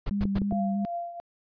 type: noise bursts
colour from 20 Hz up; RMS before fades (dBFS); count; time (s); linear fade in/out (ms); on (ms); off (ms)
brown; -28; 3; 0.06-0.388; 5; 36; 110
type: tone with vibrato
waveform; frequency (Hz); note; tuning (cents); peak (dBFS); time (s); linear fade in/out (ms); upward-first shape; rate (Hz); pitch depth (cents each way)
sine; 199.5; G3; +31; -25; 0.11-0.85; 0; square; 3.1; 20
type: clicks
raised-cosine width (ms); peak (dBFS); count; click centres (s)
3; -18; 3; 0.254 / 0.418 / 0.524
type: tone with tremolo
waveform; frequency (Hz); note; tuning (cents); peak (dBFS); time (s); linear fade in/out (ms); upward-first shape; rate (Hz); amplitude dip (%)
sine; 690; F5; -21; -28; 0.51-1.2; 0; triangle; 2.8; 75
effects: resampled to 11025 Hz